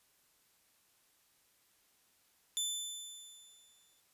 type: tone with exponential decay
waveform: 20% pulse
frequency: 3520 Hz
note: A7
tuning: in tune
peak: -26 dBFS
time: 2.57-4 s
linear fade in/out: 0 ms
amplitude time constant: 310 ms
effects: white hiss -71 dBFS RMS until 4.13 s + resampled to 32000 Hz